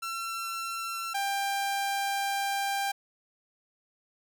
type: tone pair in turn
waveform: sawtooth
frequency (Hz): 1351 / 793.6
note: E6 / G5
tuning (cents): +42 / +21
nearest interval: major sixth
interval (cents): 921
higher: first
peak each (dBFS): -29 / -24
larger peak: second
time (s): 0.02-1.14 / 1.14-2.92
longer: second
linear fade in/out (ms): 10
effects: none